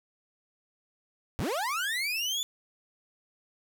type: linear sweep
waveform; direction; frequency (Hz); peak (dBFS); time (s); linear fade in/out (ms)
30% pulse; up; 55 to 3520; -26; 1.39-2.43; 0
effects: none